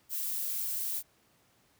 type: noise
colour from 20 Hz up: violet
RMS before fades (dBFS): -34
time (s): 0.09-1.03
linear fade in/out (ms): 50
effects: pink hiss -67 dBFS RMS until 1.79 s + high-pass 80 Hz 12 dB/octave